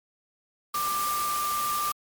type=tone in noise; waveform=sine; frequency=1186 Hz; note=D6; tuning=17 cents sharp; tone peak=-26 dBFS; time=0.74-1.92 s; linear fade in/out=5 ms; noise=white; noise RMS=-33 dBFS; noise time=0.74-1.92 s; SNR=+4 dB; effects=MP3 96 kbps